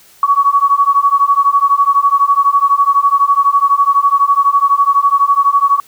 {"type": "beating tone pair", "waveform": "sine", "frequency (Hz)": [1120, 1132], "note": ["C#6", "C#6"], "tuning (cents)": [18, 36], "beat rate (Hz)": 12, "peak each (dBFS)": -11, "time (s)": [0.23, 5.8], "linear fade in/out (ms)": 2, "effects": ["white hiss -45 dBFS RMS until 5.87 s"]}